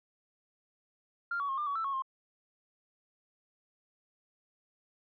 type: tone with pitch steps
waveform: sine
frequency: 1394 / 1129 / 1077 / 1197 / 1130 / 1325 / 1102 / 1063 Hz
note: F6 / C#6 / C6 / D6 / C#6 / E6 / C#6 / C6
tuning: -4 / +31 / +50 / +33 / +33 / +9 / -11 / +27 cents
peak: -30 dBFS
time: 1.31-2.022 s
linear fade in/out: 5 ms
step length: 89 ms
effects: tanh soft clip ceiling -26 dBFS